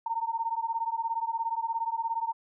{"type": "beating tone pair", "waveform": "sine", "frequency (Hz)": [906, 923], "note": ["A#5", "A#5"], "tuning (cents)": [-50, -17], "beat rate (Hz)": 17, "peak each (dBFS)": -31, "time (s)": [0.06, 2.33], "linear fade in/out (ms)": 5, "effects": []}